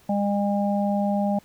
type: harmonic tone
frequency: 202.3 Hz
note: G#3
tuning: 45 cents flat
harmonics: 1 / 3 / 4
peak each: -22 / -27 / -28 dBFS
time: 0.09-1.39 s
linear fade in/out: 5 ms
effects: pink hiss -56 dBFS RMS until 1.44 s